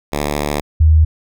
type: tone pair in turn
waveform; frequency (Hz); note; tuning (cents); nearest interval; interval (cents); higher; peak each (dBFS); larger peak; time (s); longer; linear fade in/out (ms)
5% pulse / sine; 73.42 / 78.53; D2 / D#2; 0 / +17; minor second; 117; second; -6; neither; 0.12-0.61 / 0.8-1.05; first; 10
effects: none